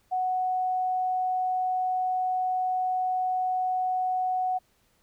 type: tone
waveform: sine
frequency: 740 Hz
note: F#5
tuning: in tune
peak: -24 dBFS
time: 0.11-4.59 s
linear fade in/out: 20 ms
effects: pink hiss -67 dBFS RMS until 5.02 s